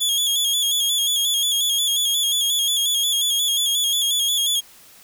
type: tone with vibrato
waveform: sawtooth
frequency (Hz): 3355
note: G#7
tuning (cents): +17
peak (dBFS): -15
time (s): 0-4.61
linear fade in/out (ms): 20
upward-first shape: square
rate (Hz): 5.6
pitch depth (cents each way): 48
effects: white hiss -48 dBFS RMS until 5.03 s